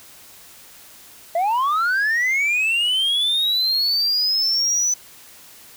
sine linear sweep, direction up, 651 to 6030 Hz, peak -14 dBFS, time 1.35-4.94 s, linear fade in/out 5 ms, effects tanh soft clip ceiling -16 dBFS + white hiss -45 dBFS RMS until 5.76 s

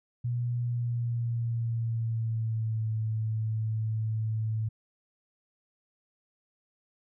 sine tone with pitch glide, 120.7 to 110.04 Hz, B2 to A2, -39 to +1 cents, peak -27 dBFS, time 0.24-4.69 s, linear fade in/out 10 ms, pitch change -160 cents, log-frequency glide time 0.61-2.9 s, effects none

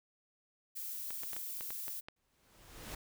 violet noise, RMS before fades -42 dBFS, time 0.75-2.01 s, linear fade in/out 20 ms
clicks, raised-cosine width 0.3 ms, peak -29 dBFS, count 8, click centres 1.106 / 1.234 / 1.332 / 1.365 / 1.609 / 1.705 / 1.881 / 2.085 s
pink noise with exponential growth, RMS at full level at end -43 dBFS, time 2.16-2.95 s, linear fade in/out 5 ms, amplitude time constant 170 ms
effects none

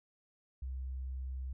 sine tone, 65 Hz, C2, 11 cents flat, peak -37 dBFS, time 0.62-1.53 s, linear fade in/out 5 ms, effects none

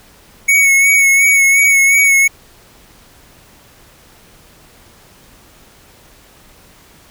square tone with vibrato, 2217 Hz, C#7, in tune, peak -8 dBFS, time 0.48-2.28 s, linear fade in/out 10 ms, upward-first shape sine, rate 2.8 Hz, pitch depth 31 cents each way, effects pink hiss -45 dBFS RMS until 7.1 s

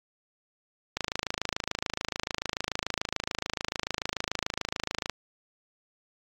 click train, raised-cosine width 0.2 ms, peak -11 dBFS, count 112, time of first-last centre 0.97-5.096 s, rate 26.9 Hz, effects AAC 48 kbps

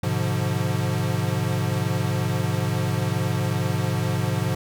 square chord, G# diminished seventh, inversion none, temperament equal with one note detuned, 103.83 / 126.14 / 146.83 / 174.61 Hz, G#2 / B2 / D3 / F3, 0 / +37 / 0 / 0 cents, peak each -27 / -27 / -30 / -29 dBFS, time 0.03-4.55 s, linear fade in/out 5 ms, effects none

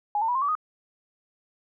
sine tone with pitch steps, 830.6 / 900.6 / 976.4 / 1058.7 / 1147.8 / 1244.5 Hz, G#5 / A5 / B5 / C6 / D6 / D#6, 0 / +40 / -20 / +20 / -40 / 0 cents, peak -22 dBFS, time 0.15-0.552 s, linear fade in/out 2 ms, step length 67 ms, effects none

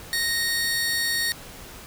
sawtooth tone pair together, 1864.7 / 4435 Hz, A#6 / C#8, 0 / 0 cents, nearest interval octave + minor third, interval 1500 cents, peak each -21 / -24 dBFS, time 0.13-1.32 s, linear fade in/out 0 ms, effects pink hiss -42 dBFS RMS until 1.86 s

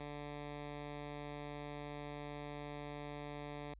10% pulse tone, 146.2 Hz, D3, 7 cents flat, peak -36 dBFS, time 0-3.74 s, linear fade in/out 5 ms, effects added 50 Hz sine -56 dBFS peak until 3.79 s + resampled to 8000 Hz

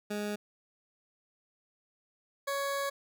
20% pulse tone pair in turn, 207.7 / 557.4 Hz, G#3 / C#5, 0 / +9 cents, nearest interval octave + perfect fourth, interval 1709 cents, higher second, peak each -28 / -26 dBFS, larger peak second, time 0.1-0.36 / 2.47-2.9 s, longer second, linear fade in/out 10 ms, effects none

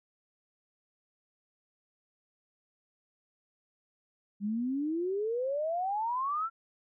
sine exponential sweep, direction up, 197.5 to 1375 Hz, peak -29 dBFS, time 4.4-6.5 s, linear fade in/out 50 ms, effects none

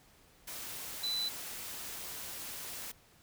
sine tone in noise, 3993 Hz, B7, 18 cents sharp, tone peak -32 dBFS, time 1.03-1.29 s, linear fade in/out 10 ms, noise white, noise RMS -43 dBFS, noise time 0.47-2.92 s, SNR +8 dB, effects pink hiss -63 dBFS RMS until 3.22 s

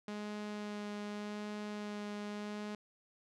sawtooth tone with vibrato, 208.2 Hz, G#3, 5 cents sharp, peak -36 dBFS, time 0.08-2.75 s, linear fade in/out 2 ms, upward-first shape sine, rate 0.85 Hz, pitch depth 10 cents each way, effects low-pass 6000 Hz 12 dB/octave

